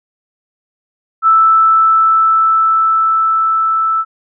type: tone with level ramp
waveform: sine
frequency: 1318.5 Hz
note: E6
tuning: in tune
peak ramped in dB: -5 to -11 dBFS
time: 1.22-4.05 s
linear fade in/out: 50 ms
effects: none